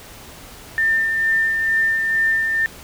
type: tone with tremolo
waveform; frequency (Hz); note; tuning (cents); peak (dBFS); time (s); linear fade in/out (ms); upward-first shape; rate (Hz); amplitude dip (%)
sine; 1797; A6; +36; -14; 0.78-2.66; 0; sine; 2.2; 35
effects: pink hiss -40 dBFS RMS until 2.83 s